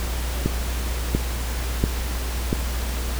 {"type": "click train", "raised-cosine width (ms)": 3, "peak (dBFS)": -6, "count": 4, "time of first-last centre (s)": [0.46, 2.529], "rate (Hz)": 1.45, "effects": ["added 60 Hz sine -24 dBFS peak until 3.19 s", "pink hiss -32 dBFS RMS until 3.19 s"]}